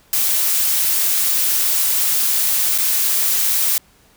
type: noise with dropouts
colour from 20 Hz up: blue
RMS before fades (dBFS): -17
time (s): 0.13-3.78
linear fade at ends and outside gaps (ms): 2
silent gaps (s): 2.779-2.784
effects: pink hiss -53 dBFS RMS until 4.16 s